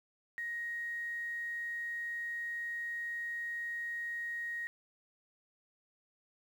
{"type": "tone with quantisation", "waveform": "sine", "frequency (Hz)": 1878, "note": "A#6", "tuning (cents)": 12, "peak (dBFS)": -36, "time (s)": [0.38, 4.67], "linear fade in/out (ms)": 0, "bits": 10, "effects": []}